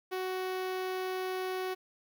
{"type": "tone with notch filter", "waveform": "sawtooth", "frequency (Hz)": 372.4, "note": "F#4", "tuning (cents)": 11, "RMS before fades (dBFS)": -35, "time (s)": [0.11, 1.75], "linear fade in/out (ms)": 20, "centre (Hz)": 7900, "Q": 0.89, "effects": ["11-bit"]}